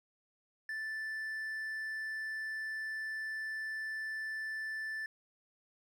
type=tone; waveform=triangle; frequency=1760 Hz; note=A6; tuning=in tune; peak=-35 dBFS; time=0.69-5.06 s; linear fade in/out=2 ms; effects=none